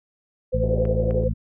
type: tone with tremolo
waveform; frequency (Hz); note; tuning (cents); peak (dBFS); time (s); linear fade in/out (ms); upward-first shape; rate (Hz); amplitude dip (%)
sine; 510; C5; -44; -18; 0.52-1.29; 20; triangle; 11; 85
type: harmonic tone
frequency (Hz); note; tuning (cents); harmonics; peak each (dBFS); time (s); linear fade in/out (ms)
55; A1; 0; 1 / 2 / 3 / 4; -24 / -25 / -29 / -31; 0.53-1.34; 20
type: band-pass noise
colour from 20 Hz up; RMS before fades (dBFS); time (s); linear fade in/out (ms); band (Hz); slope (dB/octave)
white; -32; 0.63-1.24; 0; 340 to 580; 48
type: clicks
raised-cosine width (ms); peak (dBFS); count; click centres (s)
0.5; -25; 2; 0.853 / 1.109
effects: none